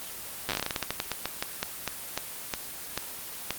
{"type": "slowing click train", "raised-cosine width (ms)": 0.2, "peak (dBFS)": -10, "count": 24, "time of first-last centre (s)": [0.49, 3.506], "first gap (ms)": 8, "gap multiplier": 1.21, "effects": ["white hiss -39 dBFS RMS until 3.58 s", "Opus 24 kbps"]}